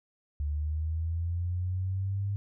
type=linear sweep; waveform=sine; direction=up; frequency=72.2 to 101.3 Hz; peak=-28 dBFS; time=0.4-2.36 s; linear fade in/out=0 ms; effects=none